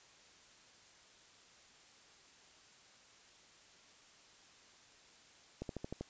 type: slowing click train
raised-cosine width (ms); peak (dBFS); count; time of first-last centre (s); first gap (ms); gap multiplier
2; -27; 6; 5.62-6.01; 72; 1.04
effects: white hiss -62 dBFS RMS until 6.09 s + resampled to 16000 Hz